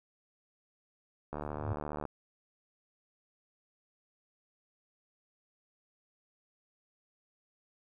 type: click train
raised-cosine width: 1 ms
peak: -24 dBFS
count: 55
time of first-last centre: 1.33-2.053 s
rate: 74.7 Hz
type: tone with exponential growth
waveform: sine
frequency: 100.8 Hz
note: G2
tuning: 49 cents sharp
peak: -28 dBFS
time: 1.42-1.73 s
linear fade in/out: 5 ms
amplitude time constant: 66 ms
effects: none